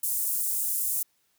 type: high-pass noise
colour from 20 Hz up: pink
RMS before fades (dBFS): -28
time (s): 0.03-1.03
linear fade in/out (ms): 5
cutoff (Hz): 8900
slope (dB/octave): 24
effects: white hiss -70 dBFS RMS until 1.38 s